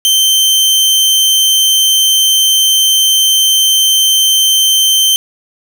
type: tone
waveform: sawtooth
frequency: 3110 Hz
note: G7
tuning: 14 cents flat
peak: -4 dBFS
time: 0.05-5.16 s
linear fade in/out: 0 ms
effects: none